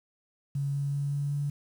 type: tone with pitch steps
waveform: sine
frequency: 140.2 / 141.09 / 141.99 / 142.9 / 143.81 Hz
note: C#3 / C#3 / C#3 / D3 / D3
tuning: +20 / +31 / +42 / -47 / -36 cents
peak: -27 dBFS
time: 0.55-1.5 s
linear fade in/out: 5 ms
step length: 190 ms
effects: 9-bit